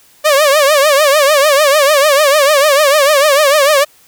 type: tone with vibrato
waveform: sawtooth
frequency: 580 Hz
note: D5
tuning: 22 cents flat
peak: -3 dBFS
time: 0.24-3.85 s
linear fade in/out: 20 ms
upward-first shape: triangle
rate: 6.7 Hz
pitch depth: 150 cents each way
effects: white hiss -47 dBFS RMS until 4.07 s